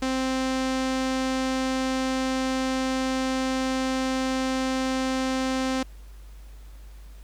sawtooth tone with low-pass filter, 261.6 Hz, C4, in tune, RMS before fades -26 dBFS, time 0.02-5.83 s, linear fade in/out 5 ms, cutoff 6700 Hz, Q 1.1, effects added 50 Hz sine -41 dBFS peak until 7.23 s + pink hiss -57 dBFS RMS until 7.23 s

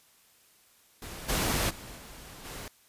pink noise with level steps, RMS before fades -42 / -28 / -45 / -47 / -41 dBFS, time 1.02-2.68 s, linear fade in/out 2 ms, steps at 1.28 / 1.69 / 1.96 / 2.44 s, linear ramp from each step 20 ms, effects white hiss -62 dBFS RMS until 2.88 s + resampled to 32000 Hz

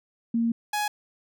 sine / sawtooth tone pair in turn, 231.2 / 836.4 Hz, A#3 / G#5, -14 / +12 cents, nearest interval octave + minor seventh, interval 2226 cents, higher second, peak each -21 dBFS, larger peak neither, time 0.34-0.52 / 0.73-0.88 s, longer first, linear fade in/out 5 ms, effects none

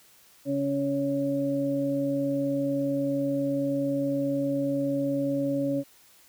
harmonic tone, 139.7 Hz, C#3, 14 cents sharp, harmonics 1 / 2 / 4, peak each -35 / -26 / -29 dBFS, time 0.45-5.84 s, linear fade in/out 50 ms, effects white hiss -57 dBFS RMS until 6.28 s

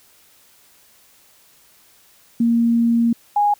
sine tone pair in turn, 233.1 / 825.2 Hz, A#3 / G#5, 0 / -11 cents, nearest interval octave + minor seventh, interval 2189 cents, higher second, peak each -13 dBFS, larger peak neither, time 2.4-3.13 / 3.36-3.54 s, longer first, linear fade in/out 5 ms, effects white hiss -53 dBFS RMS until 3.59 s

